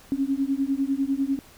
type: beating tone pair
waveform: sine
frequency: 268.6 / 278.6 Hz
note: C4 / C#4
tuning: +46 / +9 cents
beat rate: 10 Hz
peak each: -25 dBFS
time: 0.12-1.39 s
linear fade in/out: 0 ms
effects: pink hiss -51 dBFS RMS until 1.57 s